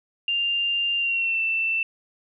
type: tone with pitch glide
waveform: sine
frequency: 2794 to 2671 Hz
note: F7 to E7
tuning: 0 to +22 cents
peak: -21 dBFS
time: 0.28-1.83 s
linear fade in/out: 2 ms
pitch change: -78 cents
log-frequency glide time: 0.97-1.41 s
effects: none